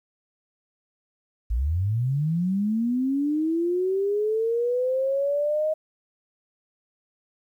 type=linear sweep; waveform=sine; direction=up; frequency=51.1 to 629 Hz; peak=-21 dBFS; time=1.5-5.74 s; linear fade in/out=10 ms; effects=10-bit